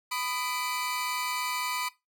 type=tone cluster; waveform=sawtooth; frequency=997 / 1237 / 2330 / 4433 Hz; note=B5 / D#6 / D7 / C#8; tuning=+16 / -10 / -14 / -1 cents; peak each=-29 / -33 / -33 / -37 dBFS; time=0.11-1.89 s; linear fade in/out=10 ms; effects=noise-tail reverb RT60 0.2 s tail -18 dB re dry